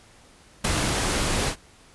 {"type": "noise with ADSR envelope", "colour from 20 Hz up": "pink", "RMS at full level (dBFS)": -19, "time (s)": [0.64, 1.56], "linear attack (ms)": 11, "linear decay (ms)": 6, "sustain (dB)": -5, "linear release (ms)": 89, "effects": ["pink hiss -53 dBFS RMS until 1.94 s", "resampled to 24000 Hz"]}